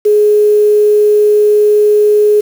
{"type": "tone with quantisation", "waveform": "sine", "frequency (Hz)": 419.4, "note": "G#4", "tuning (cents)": 17, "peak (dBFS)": -5, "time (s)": [0.05, 2.41], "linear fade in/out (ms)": 10, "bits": 5, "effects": []}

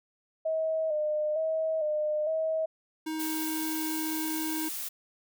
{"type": "tone with vibrato", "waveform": "sine", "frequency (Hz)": 622.3, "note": "D#5", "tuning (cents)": 0, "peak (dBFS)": -26, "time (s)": [0.45, 2.66], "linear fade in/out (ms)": 10, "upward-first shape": "square", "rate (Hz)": 1.1, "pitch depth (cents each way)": 44}
{"type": "tone", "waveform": "square", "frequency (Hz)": 315, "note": "D#4", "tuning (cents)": 21, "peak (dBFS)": -32, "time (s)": [3.06, 4.69], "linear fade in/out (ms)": 10}
{"type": "noise", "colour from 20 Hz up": "blue", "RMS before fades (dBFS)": -36, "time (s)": [3.19, 4.89], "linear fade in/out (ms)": 10}
{"effects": []}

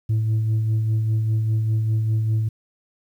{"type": "tone with tremolo", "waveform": "sine", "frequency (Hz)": 110, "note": "A2", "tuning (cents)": 0, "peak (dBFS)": -14, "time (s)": [0.09, 2.49], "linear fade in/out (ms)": 10, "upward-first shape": "sine", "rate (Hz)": 5, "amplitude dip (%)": 40, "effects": ["tanh soft clip ceiling -16 dBFS", "9-bit"]}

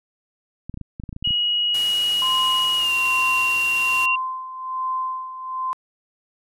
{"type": "clicks", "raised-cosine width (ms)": 5, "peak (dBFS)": -20, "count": 12, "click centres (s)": [0.696, 0.742, 0.774, 0.813, 0.999, 1.037, 1.092, 1.128, 1.164, 1.226, 1.275, 1.307]}
{"type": "tone with pitch glide", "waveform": "sine", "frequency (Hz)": [2900, 2759], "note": ["F#7", "F7"], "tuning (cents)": [-35, -22], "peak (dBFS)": -18, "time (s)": [1.24, 4.16], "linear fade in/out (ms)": 10, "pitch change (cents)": -87, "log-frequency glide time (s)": [2.78, 2.93]}
{"type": "noise", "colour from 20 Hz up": "white", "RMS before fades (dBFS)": -33, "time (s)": [1.74, 4.06], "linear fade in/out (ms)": 5}
{"type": "tone with tremolo", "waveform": "sine", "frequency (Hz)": 1036, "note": "C6", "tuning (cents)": -17, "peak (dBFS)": -21, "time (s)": [2.22, 5.73], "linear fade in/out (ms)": 0, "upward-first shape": "sine", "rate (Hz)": 1.2, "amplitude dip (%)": 70}
{"effects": ["low-pass 12000 Hz 12 dB/octave"]}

